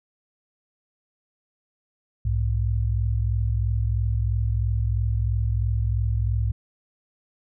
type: tone pair together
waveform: sine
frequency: 63.1 / 106.12 Hz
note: B1 / G#2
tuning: +38 / +38 cents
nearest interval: major sixth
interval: 900 cents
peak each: -23 dBFS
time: 2.25-6.52 s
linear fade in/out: 5 ms
effects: none